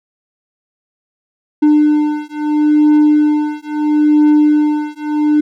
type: beating tone pair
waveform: triangle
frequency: 299.7 / 300.45 Hz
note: D4 / D4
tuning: +35 / +40 cents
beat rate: 0.75 Hz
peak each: -10 dBFS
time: 1.62-5.41 s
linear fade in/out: 10 ms
effects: none